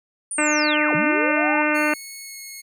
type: linear two-way sweep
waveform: sine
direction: down then up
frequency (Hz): 9520 to 138.59 to 931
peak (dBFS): -25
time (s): 0.31-1.62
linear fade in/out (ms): 2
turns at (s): 0.95
type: harmonic tone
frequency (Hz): 301.3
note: D4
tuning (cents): +44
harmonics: 1 / 2 / 3 / 4 / 5 / 6 / 7 / 8 / 9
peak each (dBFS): -23 / -25 / -29 / -28 / -25 / -29 / -26 / -29 / -28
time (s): 0.38-1.94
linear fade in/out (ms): 5
type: tone with pitch glide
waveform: 10% pulse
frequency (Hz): 2196 to 2176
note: C#7 to C#7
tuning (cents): -17 to -33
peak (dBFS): -26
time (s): 1.74-2.62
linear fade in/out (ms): 20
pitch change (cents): -16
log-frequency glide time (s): 2.22-2.37
effects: none